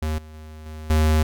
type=tone with level steps; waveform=square; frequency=77.78 Hz; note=D#2; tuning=in tune; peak=-23 / -40 / -38 / -34 / -16 dBFS; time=0.02-1.23 s; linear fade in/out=5 ms; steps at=0.18 / 0.34 / 0.66 / 0.9 s; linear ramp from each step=2 ms; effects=none